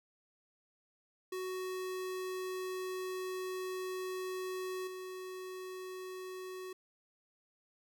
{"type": "tone with level steps", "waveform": "square", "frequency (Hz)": 371.5, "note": "F#4", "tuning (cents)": 7, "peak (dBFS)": [-38, -43], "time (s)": [1.32, 6.73], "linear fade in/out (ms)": 5, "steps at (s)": 4.87, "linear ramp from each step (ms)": 5, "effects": []}